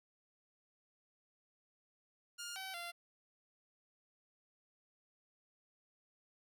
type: tone with pitch steps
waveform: 10% pulse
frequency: 1413 / 764 / 691 Hz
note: F6 / G5 / F5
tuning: +20 / -45 / -19 cents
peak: -35 dBFS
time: 2.38-2.92 s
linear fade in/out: 20 ms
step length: 180 ms
effects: none